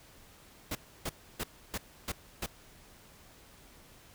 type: noise bursts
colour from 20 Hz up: pink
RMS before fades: -35 dBFS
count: 6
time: 0.71-2.462 s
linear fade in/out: 5 ms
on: 42 ms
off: 300 ms
effects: pink hiss -57 dBFS RMS until 4.14 s